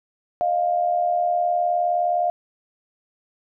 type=tone pair together; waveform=sine; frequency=622.3 / 701.9 Hz; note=D#5 / F5; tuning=0 / +9 cents; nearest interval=major second; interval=209 cents; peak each=-25 / -19 dBFS; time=0.41-2.3 s; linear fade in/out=0 ms; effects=none